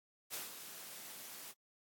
white noise with ADSR envelope, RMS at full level -41 dBFS, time 0.3-1.54 s, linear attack 40 ms, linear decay 150 ms, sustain -9 dB, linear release 44 ms, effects high-pass 150 Hz 12 dB/octave + AAC 64 kbps

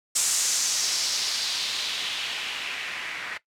blue noise with low-pass filter sweep, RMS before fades -28 dBFS, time 0.15-3.38 s, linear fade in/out 10 ms, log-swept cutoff 7800 to 1900 Hz, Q 2.2, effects noise-tail reverb RT60 0.1 s tail -17 dB re dry

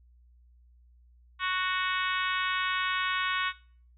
harmonic tone, 370 Hz, F#4, in tune, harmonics 3 / 4 / 5 / 6 / 7 / 8 / 9 / 10, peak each -31 / -33 / -35 / -37 / -38 / -39 / -40 / -41 dBFS, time 1.39-3.53 s, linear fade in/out 50 ms, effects noise-tail reverb RT60 0.5 s tail -21 dB re dry + added 60 Hz sine -56 dBFS peak until 3.97 s

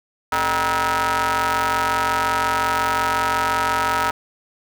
sawtooth ring-modulated tone, 168.8 Hz, E3, 41 cents sharp, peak -11 dBFS, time 0.32-4.11 s, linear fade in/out 5 ms, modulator 1120 Hz, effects none

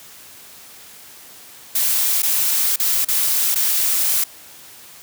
blue noise with dropouts, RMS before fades -18 dBFS, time 1.75-4.24 s, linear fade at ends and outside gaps 5 ms, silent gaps 2.221-2.23 / 2.761-2.797 / 3.048-3.084 / 3.547-3.556 s, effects white hiss -42 dBFS RMS until 5.02 s + high-pass 60 Hz 12 dB/octave

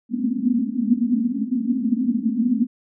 pink band-pass noise, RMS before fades -21 dBFS, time 0.09-2.67 s, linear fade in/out 50 ms, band 220 to 260 Hz, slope 96 dB/octave, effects none

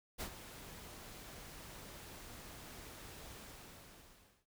pink noise with ADSR envelope, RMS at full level -41 dBFS, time 0.18-4.46 s, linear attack 31 ms, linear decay 82 ms, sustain -11 dB, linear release 1100 ms, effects none

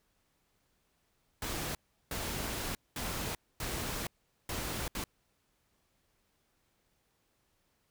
pink noise bursts at uneven times, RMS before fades -37 dBFS, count 6, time 1.42-1.75 / 2.11-2.75 / 2.96-3.35 / 3.6-4.07 / 4.49-4.88 / 4.95-5.04 s, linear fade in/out 2 ms, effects pink hiss -75 dBFS RMS until 7.9 s

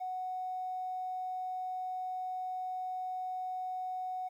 triangle tone, 740 Hz, F#5, in tune, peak -31 dBFS, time 0-4.29 s, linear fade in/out 20 ms, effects tanh soft clip ceiling -33 dBFS + 12-bit

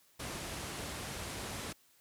pink low-pass noise, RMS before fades -41 dBFS, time 0.19-1.73 s, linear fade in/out 10 ms, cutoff 12000 Hz, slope 48 dB/octave, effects white hiss -67 dBFS RMS until 2 s + high-pass 60 Hz 12 dB/octave

